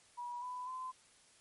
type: tone with pitch steps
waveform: sine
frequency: 968 / 996.9 / 1026.7 Hz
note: B5 / B5 / C6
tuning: -35 / +16 / -33 cents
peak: -40 dBFS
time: 0.17-0.92 s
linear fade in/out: 20 ms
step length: 250 ms
effects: white hiss -65 dBFS RMS until 1.4 s + MP3 48 kbps